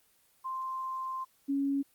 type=tone pair in turn; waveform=sine; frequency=1046.5 / 277.8 Hz; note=C6 / C#4; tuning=0 / +4 cents; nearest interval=octave + major seventh; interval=2296 cents; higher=first; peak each=-33 / -27 dBFS; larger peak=second; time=0.44-1.25 / 1.48-1.83 s; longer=first; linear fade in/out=20 ms; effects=white hiss -67 dBFS RMS until 1.94 s + Opus 24 kbps